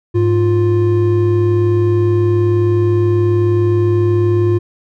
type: tone pair together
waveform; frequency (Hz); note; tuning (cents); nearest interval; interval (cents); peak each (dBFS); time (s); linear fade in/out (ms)
triangle; 103.83 / 350.4; G#2 / F4; 0 / +6; octave + major sixth; 2106; -11; 0.14-4.59; 20
effects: none